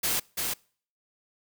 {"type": "noise with echo", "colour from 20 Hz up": "white", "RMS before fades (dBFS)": -27, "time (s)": [0.03, 0.2], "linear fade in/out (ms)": 10, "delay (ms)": 340, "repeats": 1, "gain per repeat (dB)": -3, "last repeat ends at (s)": 0.54, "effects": ["noise-tail reverb RT60 0.5 s tail -26 dB re dry"]}